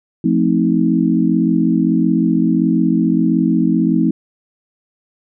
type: chord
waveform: sine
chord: F dominant seventh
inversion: none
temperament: equal with one note detuned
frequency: 174.61 / 220 / 261.6 / 317.5 Hz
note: F3 / A3 / C4 / Eb4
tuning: 0 / 0 / 0 / +35 cents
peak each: -17 dBFS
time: 0.24-4.11 s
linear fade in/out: 5 ms
effects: none